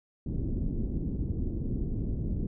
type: low-pass noise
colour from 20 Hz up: pink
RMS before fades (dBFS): -31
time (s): 0.26-2.47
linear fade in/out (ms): 5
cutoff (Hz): 320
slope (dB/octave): 24
effects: none